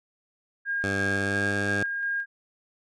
sine tone with tremolo, 1619 Hz, G#6, 45 cents flat, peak -25 dBFS, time 0.65-2.26 s, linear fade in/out 50 ms, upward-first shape square, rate 2.9 Hz, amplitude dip 25%
10% pulse tone with pitch glide, 98 to 100.7 Hz, G2 to G2, 0 to +47 cents, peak -19 dBFS, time 0.84-1.83 s, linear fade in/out 0 ms, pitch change +47 cents, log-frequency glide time 1.04-1.45 s
effects resampled to 22050 Hz

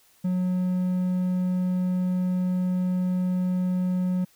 triangle tone, 182.3 Hz, F#3, 25 cents flat, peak -20 dBFS, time 0.24-4.25 s, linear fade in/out 10 ms, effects white hiss -60 dBFS RMS until 4.35 s

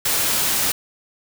white noise, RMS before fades -20 dBFS, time 0.05-0.72 s, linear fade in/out 5 ms, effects none

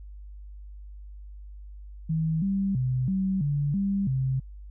sine tone with pitch steps, 160 / 195.6 / 127.9 / 190.8 / 144.1 / 197.6 / 131.7 Hz, D#3 / G3 / C3 / G3 / D3 / G3 / C3, +49 / -4 / -39 / -47 / -33 / +14 / +12 cents, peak -23 dBFS, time 2.09-4.4 s, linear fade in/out 10 ms, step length 330 ms, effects added 50 Hz sine -40 dBFS peak until 4.7 s

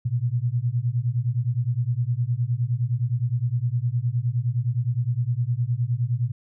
sine beating tone pair, 116.2 / 125.9 Hz, A#2 / B2, -5 / +34 cents, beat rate 9.7 Hz, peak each -24 dBFS, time 0.05-6.32 s, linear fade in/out 10 ms, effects none

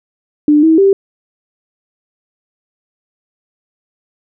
sine tone with pitch steps, 297.7 / 321.1 / 392 Hz, D4 / E4 / G4, +24 / -45 / 0 cents, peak -5 dBFS, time 0.48-0.93 s, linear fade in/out 2 ms, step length 150 ms, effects none

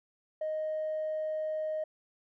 triangle tone with tanh clipping, 622.3 Hz, D#5, in tune, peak -31 dBFS, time 0.41-1.84 s, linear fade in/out 5 ms, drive 5 dB, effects none

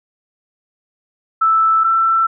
sine tone pair in turn, 1318.5 / 1336.1 Hz, E6 / E6, 0 / +23 cents, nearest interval unison, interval 23 cents, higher second, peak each -10 / -11 dBFS, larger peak first, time 1.41-1.84 / 1.84-2.27 s, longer neither, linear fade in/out 10 ms, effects none

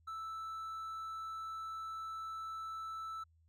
triangle tone, 1318 Hz, E6, 1 cent flat, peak -39 dBFS, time 0.07-3.24 s, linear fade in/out 10 ms, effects added 81 Hz sine -66 dBFS peak until 3.48 s

